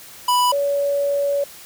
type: tone pair in turn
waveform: square / sine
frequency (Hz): 987.8 / 566.6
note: B5 / C#5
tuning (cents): 0 / +38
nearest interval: minor seventh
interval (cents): 962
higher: first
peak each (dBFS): -15 / -17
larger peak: first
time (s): 0.28-0.52 / 0.52-1.44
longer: second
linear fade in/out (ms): 5
effects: white hiss -41 dBFS RMS until 1.65 s